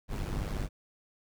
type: noise with amplitude modulation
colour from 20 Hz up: brown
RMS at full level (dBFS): -30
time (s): 0.08-0.69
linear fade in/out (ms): 50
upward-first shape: sine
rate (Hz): 101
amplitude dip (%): 70
effects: none